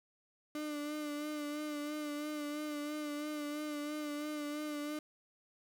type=tone with vibrato; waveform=35% pulse; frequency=297.7 Hz; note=D4; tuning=24 cents sharp; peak=-36 dBFS; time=0.55-4.99 s; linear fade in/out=2 ms; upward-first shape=sine; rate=3 Hz; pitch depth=33 cents each way; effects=none